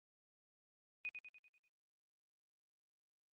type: tone with echo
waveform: sine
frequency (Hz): 2489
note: D#7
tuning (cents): 0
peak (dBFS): -40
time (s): 1.05-1.09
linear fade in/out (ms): 0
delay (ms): 98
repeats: 6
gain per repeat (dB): -6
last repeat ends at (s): 1.678
effects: Opus 32 kbps